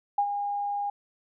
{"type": "tone with ADSR envelope", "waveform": "sine", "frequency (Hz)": 813, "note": "G#5", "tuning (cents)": -37, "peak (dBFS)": -19, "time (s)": [0.18, 0.9], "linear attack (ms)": 5, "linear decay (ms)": 69, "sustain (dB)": -8, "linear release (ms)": 4, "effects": []}